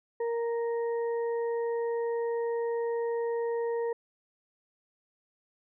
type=harmonic tone; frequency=466.2 Hz; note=A#4; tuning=in tune; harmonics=1 / 2 / 4; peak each=-28 / -39 / -47 dBFS; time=0.2-3.93 s; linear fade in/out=5 ms; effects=none